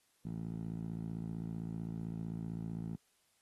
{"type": "tone with band-pass filter", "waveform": "10% pulse", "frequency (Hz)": 55.6, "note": "A1", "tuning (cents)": 19, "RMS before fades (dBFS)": -41, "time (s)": [0.25, 2.96], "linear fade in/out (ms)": 5, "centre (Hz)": 170, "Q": 2.2, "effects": ["white hiss -74 dBFS RMS until 3.41 s", "AAC 32 kbps"]}